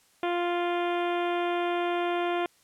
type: harmonic tone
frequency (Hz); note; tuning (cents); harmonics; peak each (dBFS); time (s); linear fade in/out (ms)
349.2; F4; 0; 1 / 2 / 3 / 4 / 5 / 6 / 7 / 8 / 9 / 10; -28 / -30 / -36 / -38 / -42 / -43 / -41 / -46 / -45 / -48; 0.23-2.46; 2
effects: white hiss -63 dBFS RMS until 2.63 s + low-pass 11000 Hz 12 dB/octave